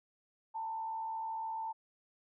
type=tone with frequency modulation; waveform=sine; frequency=893 Hz; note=A5; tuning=25 cents sharp; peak=-36 dBFS; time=0.54-1.73 s; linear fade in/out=20 ms; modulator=71.4 Hz; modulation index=0.37; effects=none